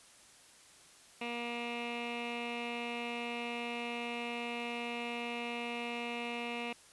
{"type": "tone with low-pass filter", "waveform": "15% pulse", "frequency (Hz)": 237.5, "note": "A#3", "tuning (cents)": 33, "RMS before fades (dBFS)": -39, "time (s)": [1.21, 6.73], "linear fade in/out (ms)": 5, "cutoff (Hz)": 2800, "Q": 5.1, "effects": ["white hiss -59 dBFS RMS until 6.92 s", "resampled to 24000 Hz"]}